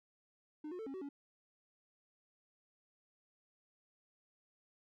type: tone with pitch steps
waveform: triangle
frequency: 303.4 / 360.9 / 443.5 / 271.7 / 377.6 / 282.2 Hz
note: D#4 / F#4 / A4 / C#4 / F#4 / C#4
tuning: -44 / -43 / +14 / -35 / +35 / +31 cents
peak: -40 dBFS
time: 0.64-1.09 s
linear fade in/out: 5 ms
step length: 75 ms
effects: none